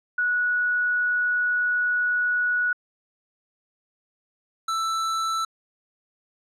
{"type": "tone pair in turn", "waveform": ["sine", "square"], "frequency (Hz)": [1466, 1325.1], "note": ["F#6", "E6"], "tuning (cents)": [-16, 9], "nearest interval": "major second", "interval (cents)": 175, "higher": "first", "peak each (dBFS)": [-20, -24], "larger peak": "first", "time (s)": [[0.18, 2.73], [4.68, 5.45]], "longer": "first", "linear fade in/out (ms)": 5, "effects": ["low-pass 8000 Hz 12 dB/octave"]}